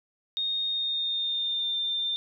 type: tone with pitch glide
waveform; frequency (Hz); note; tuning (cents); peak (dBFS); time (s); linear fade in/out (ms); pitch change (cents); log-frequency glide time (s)
sine; 3700 to 3593; A#7 to A7; -14 to +36; -26; 0.37-2.16; 0; -50; 0.69-1.74
effects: none